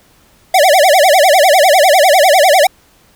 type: tone with vibrato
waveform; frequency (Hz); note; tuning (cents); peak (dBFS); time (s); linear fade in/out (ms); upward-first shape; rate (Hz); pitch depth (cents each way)
square; 659.3; E5; 0; -6; 0.54-2.67; 5; sine; 10; 280
effects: pink hiss -49 dBFS RMS until 3.15 s